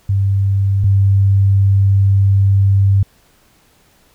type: tone pair in turn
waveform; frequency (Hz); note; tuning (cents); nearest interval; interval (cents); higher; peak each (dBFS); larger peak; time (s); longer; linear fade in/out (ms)
sine; 98.3 / 98.3; G2 / G2; +5 / +5; unison; 0; neither; -11 / -8; second; 0.09-0.84 / 0.84-3.03; second; 5
effects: pink hiss -53 dBFS RMS until 4.14 s